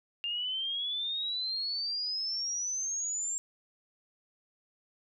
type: exponential sweep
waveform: sine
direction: up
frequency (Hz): 2794 to 7459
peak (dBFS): -31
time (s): 0.24-3.38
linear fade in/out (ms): 0
effects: none